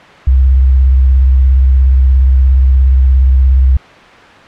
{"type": "tone with vibrato", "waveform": "sine", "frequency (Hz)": 65.41, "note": "C2", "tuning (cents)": 0, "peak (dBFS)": -4, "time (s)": [0.27, 3.77], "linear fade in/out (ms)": 5, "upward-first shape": "sine", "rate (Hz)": 17, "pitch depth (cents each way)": 63, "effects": ["white hiss -35 dBFS RMS until 4.47 s", "low-pass 2000 Hz 12 dB/octave"]}